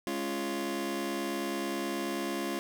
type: chord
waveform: sawtooth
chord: Db major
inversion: second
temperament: just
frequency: 207.9 / 277.2 / 346.5 Hz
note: Ab3 / Db4 / F4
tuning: +2 / 0 / -14 cents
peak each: -34 / -32 / -31 dBFS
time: 0.07-2.59 s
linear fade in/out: 0 ms
effects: none